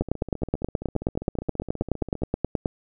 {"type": "two click trains", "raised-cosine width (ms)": 2, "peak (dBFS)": [-9, -20], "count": [26, 34], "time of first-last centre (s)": [[0.01, 2.658], [0.02, 2.22]], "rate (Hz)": [9.44, 15], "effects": []}